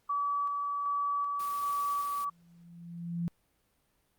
sine tone with tremolo, 1146 Hz, D6, 43 cents flat, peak -28 dBFS, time 0.09-2.3 s, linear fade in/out 10 ms, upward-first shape square, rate 1.3 Hz, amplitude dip 25%
white noise, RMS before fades -47 dBFS, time 1.39-2.25 s, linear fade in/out 10 ms
sine tone with exponential growth, 170.8 Hz, F3, 38 cents flat, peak -28 dBFS, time 2.17-3.28 s, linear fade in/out 0 ms, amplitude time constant 240 ms
effects pink hiss -73 dBFS RMS until 4.18 s + Opus 48 kbps

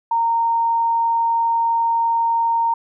sine tone, 923 Hz, A#5, 17 cents flat, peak -15 dBFS, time 0.11-2.74 s, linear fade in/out 5 ms, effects none

